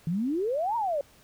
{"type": "exponential two-way sweep", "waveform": "sine", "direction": "up then down", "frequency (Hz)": [155.56, 965, 546], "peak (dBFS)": -25, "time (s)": [0.07, 1.01], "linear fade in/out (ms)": 2, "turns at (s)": 0.76, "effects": ["pink hiss -58 dBFS RMS until 1.23 s"]}